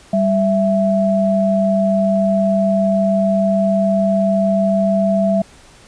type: tone pair together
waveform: sine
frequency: 196 / 663.3 Hz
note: G3 / E5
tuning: 0 / +11 cents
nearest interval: octave + major sixth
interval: 2111 cents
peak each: -15 dBFS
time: 0.13-5.42 s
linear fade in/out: 5 ms
effects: pink hiss -45 dBFS RMS until 5.87 s + resampled to 22050 Hz